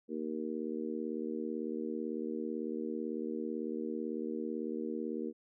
harmonic tone, 78 Hz, D#2, 5 cents sharp, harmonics 3 / 4 / 5 / 6, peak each -39 / -40 / -41 / -42 dBFS, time 0.08-5.33 s, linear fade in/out 50 ms, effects none

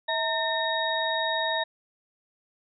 sine tone cluster, 646 / 913 / 1811 / 3768 Hz, E5 / A#5 / A6 / A#7, -35 / -36 / +49 / +18 cents, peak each -30 dBFS, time 0.08-1.64 s, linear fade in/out 10 ms, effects none

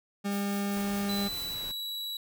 40% pulse tone, 201 Hz, G3, 44 cents sharp, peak -28 dBFS, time 0.24-1.29 s, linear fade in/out 20 ms
blue noise with tremolo, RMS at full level -43 dBFS, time 0.3-1.55 s, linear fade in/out 20 ms, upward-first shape sine, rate 4.8 Hz, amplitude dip 40%
pink noise, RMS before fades -45 dBFS, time 0.76-1.72 s, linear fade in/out 10 ms
45% pulse tone with pitch glide, 4000 to 3911 Hz, B7 to B7, +21 to -18 cents, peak -33 dBFS, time 1.09-2.17 s, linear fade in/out 2 ms, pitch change -39 cents, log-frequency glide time 1.26-1.63 s
effects none

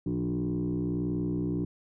sine tone with frequency modulation, 232.2 Hz, A#3, 7 cents flat, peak -26 dBFS, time 0.06-1.65 s, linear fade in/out 5 ms, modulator 61.5 Hz, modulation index 2, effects tanh soft clip ceiling -23 dBFS

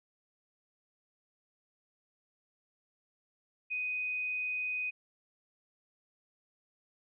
sine tone, 2497 Hz, D#7, 6 cents sharp, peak -32 dBFS, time 3.7-4.91 s, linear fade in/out 20 ms, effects none

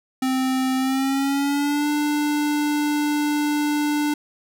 square tone with pitch glide, 260.6 to 295.9 Hz, C4 to D4, -7 to +13 cents, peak -20 dBFS, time 0.22-4.14 s, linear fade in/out 5 ms, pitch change +220 cents, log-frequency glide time 0.77-1.89 s, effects none

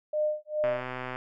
sine tone with tremolo, 607 Hz, D#5, 43 cents flat, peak -23 dBFS, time 0.13-0.85 s, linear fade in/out 5 ms, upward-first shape sine, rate 2.4 Hz, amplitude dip 100%
click train, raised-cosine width 0.5 ms, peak -20 dBFS, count 67, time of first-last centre 0.64-1.16 s, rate 127 Hz
effects none

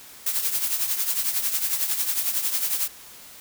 blue noise with tremolo, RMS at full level -22 dBFS, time 0.26-2.88 s, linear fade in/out 5 ms, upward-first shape triangle, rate 11 Hz, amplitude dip 70%, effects white hiss -45 dBFS RMS until 3.4 s

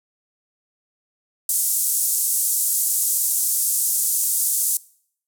pink band-pass noise, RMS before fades -21 dBFS, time 1.49-4.77 s, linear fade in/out 2 ms, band 7800 to 14000 Hz, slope 24 dB/octave, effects noise-tail reverb RT60 0.6 s tail -22 dB re dry

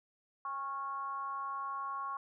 sine tone with frequency modulation, 1100 Hz, C#6, 14 cents flat, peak -36 dBFS, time 0.45-2.17 s, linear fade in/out 2 ms, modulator 289 Hz, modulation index 0.54, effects none

